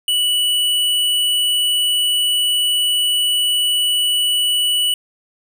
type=tone; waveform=square; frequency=2953 Hz; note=F#7; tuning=4 cents flat; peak=-15 dBFS; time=0.08-4.94 s; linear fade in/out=2 ms; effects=none